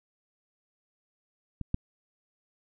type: clicks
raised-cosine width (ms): 5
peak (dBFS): -22 / -14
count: 2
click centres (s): 1.613 / 1.744
effects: none